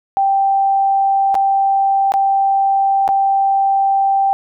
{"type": "tone with dropouts", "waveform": "sine", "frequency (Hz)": 784, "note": "G5", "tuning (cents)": 0, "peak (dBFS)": -11, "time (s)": [0.17, 4.33], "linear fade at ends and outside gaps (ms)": 0, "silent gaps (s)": [[1.344, 1.352], [2.12, 2.139], [3.078, 3.089]], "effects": []}